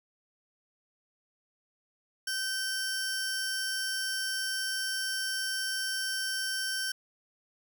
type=tone pair together; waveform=sawtooth; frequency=1545 / 5493 Hz; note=G6 / F8; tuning=-26 / -30 cents; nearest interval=octave + minor seventh; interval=2196 cents; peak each=-29 / -32 dBFS; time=2.27-6.92 s; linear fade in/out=5 ms; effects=none